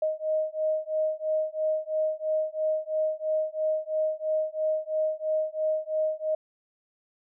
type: beating tone pair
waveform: sine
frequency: 622.3 / 625.3 Hz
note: D#5 / D#5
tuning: 0 / +8 cents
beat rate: 3 Hz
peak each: -28 dBFS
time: 0.02-6.35 s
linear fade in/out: 5 ms
effects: none